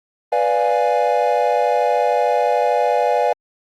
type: chord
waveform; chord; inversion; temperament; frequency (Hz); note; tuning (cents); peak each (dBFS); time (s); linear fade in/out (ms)
triangle; B diminished seventh; none; equal; 493.9 / 587.3 / 698.5 / 830.6; B4 / D5 / F5 / Ab5; 0 / 0 / 0 / 0; -18; 0.32-3.33; 5
effects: Opus 32 kbps